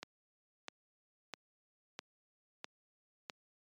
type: click train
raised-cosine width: 0.2 ms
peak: -24 dBFS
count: 6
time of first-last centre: 0.03-3.298 s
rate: 1.53 Hz
effects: high-pass 200 Hz 12 dB/octave + MP3 96 kbps